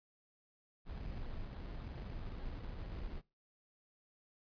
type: noise with sample-and-hold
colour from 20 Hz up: brown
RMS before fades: -44 dBFS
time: 0.85-3.22 s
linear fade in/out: 50 ms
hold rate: 2450 Hz
effects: noise-tail reverb RT60 0.3 s tail -23 dB re dry + resampled to 11025 Hz